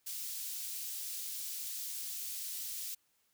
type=high-pass noise; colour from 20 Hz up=white; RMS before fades=-41 dBFS; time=0.06-2.95 s; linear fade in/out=10 ms; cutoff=4100 Hz; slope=12 dB/octave; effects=white hiss -75 dBFS RMS until 3.33 s